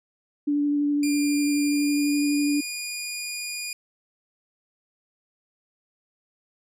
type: tone with vibrato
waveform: sine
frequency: 290.4 Hz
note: D4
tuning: 19 cents flat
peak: -20 dBFS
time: 0.47-2.61 s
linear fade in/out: 10 ms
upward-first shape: sine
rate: 12 Hz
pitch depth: 11 cents each way
type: tone with pitch glide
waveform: 15% pulse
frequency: 2400 to 2438 Hz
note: D7 to D#7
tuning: +37 to -36 cents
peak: -23 dBFS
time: 1.03-3.73 s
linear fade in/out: 2 ms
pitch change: +27 cents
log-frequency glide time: 1.67-2.2 s
effects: none